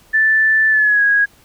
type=tone with pitch glide; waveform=sine; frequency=1760 to 1651.7 Hz; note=A6 to G#6; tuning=0 to -10 cents; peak=-10 dBFS; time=0.13-1.26 s; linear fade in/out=20 ms; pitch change=-110 cents; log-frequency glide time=0.69-1.03 s; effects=pink hiss -50 dBFS RMS until 1.44 s